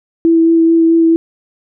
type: tone with vibrato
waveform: sine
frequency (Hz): 329.6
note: E4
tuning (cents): 0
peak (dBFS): -6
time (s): 0.25-1.16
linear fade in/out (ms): 0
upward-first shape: sine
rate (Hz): 4.6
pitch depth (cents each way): 12
effects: none